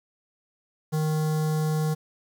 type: tone with notch filter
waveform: square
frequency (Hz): 155.1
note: D#3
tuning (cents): -5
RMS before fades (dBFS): -25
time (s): 0.92-1.95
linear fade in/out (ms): 20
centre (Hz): 2500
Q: 0.72
effects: 9-bit